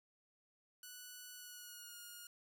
5% pulse tone with pitch glide, 1480 to 1429.6 Hz, F#6 to F6, 0 to +40 cents, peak -40 dBFS, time 0.83-2.27 s, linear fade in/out 2 ms, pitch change -60 cents, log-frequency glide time 1.35-1.96 s, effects none

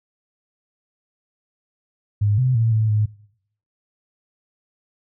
sine tone with pitch steps, 103.4 / 128.4 / 113.7 / 109.6 / 106.5 Hz, G#2 / C3 / A#2 / A2 / G#2, -7 / -32 / -43 / -6 / +44 cents, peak -15 dBFS, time 2.21-3.06 s, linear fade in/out 10 ms, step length 170 ms, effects noise-tail reverb RT60 0.7 s tail -22 dB re dry

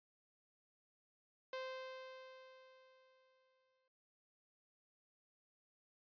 sawtooth tone with exponential decay, 520 Hz, C5, 11 cents flat, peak -38 dBFS, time 1.53-3.88 s, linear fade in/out 2 ms, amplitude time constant 510 ms, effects resampled to 11025 Hz

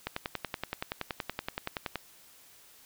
click train, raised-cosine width 0.3 ms, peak -16 dBFS, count 21, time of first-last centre 0.07-1.957 s, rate 10.6 Hz, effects white hiss -57 dBFS RMS until 2.85 s

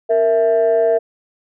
sine tone pair together, 463.2 / 659.4 Hz, A#4 / E5, -11 / 0 cents, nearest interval tritone, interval 611 cents, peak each -13 dBFS, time 0.09-0.99 s, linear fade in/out 20 ms, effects tanh soft clip ceiling -7 dBFS

